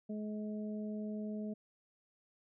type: harmonic tone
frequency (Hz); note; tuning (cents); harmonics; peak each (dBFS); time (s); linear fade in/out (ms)
212.1; G#3; +37; 1 / 2 / 3; -38 / -47 / -49; 0.09-1.54; 10
effects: none